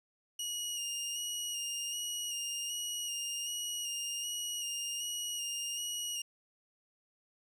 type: tone with vibrato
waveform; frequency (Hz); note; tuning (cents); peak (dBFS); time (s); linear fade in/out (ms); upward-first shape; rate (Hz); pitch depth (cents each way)
20% pulse; 2864; F7; +43; -30; 0.39-6.22; 5; square; 1.3; 24
effects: none